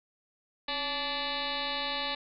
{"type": "tone with frequency modulation", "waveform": "sine", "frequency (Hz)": 2334, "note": "D7", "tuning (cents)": -11, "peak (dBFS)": -30, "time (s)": [0.68, 2.15], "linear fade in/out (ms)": 5, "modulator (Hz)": 295, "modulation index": 6.4, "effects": []}